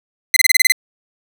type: tone bursts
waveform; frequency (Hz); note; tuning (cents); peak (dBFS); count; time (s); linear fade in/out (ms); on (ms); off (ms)
sawtooth; 2049; C7; -37; -4; 8; 0.34-0.721; 2; 24; 27
effects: none